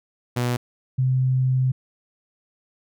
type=tone pair in turn; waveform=sawtooth / sine; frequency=122.2 / 129.47 Hz; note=B2 / C3; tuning=-18 / -18 cents; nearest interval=minor second; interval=100 cents; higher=second; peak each=-17 dBFS; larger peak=neither; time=0.36-0.57 / 0.98-1.72 s; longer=second; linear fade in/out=10 ms; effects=none